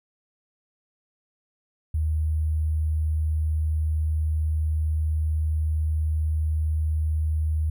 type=tone with sample-and-hold; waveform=sine; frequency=77.78 Hz; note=D#2; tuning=in tune; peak=-21 dBFS; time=1.94-7.7 s; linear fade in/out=5 ms; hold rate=11025 Hz; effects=none